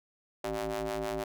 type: ring-modulated tone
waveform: sawtooth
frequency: 109.8 Hz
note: A2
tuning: 3 cents flat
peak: -25 dBFS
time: 0.44-1.24 s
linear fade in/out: 5 ms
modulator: 491 Hz
effects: none